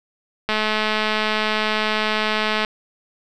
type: click train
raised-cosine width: 0.3 ms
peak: -5 dBFS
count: 465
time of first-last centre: 0.49-2.648 s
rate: 215 Hz
effects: none